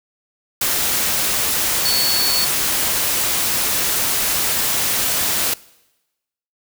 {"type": "tone in noise", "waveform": "sine", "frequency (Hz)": 4435, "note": "C#8", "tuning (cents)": 0, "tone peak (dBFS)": -17, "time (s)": [1.85, 2.45], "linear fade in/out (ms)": 5, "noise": "white", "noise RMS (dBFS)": -19, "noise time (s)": [0.61, 5.54], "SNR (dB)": -1, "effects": ["noise-tail reverb RT60 1.0 s tail -22 dB re dry"]}